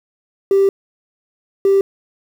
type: tone bursts at uneven times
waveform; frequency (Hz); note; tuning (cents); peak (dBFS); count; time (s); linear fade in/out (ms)
triangle; 392; G4; 0; -6; 2; 0.51-0.69 / 1.65-1.81; 2
effects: tanh soft clip ceiling -6 dBFS + 7-bit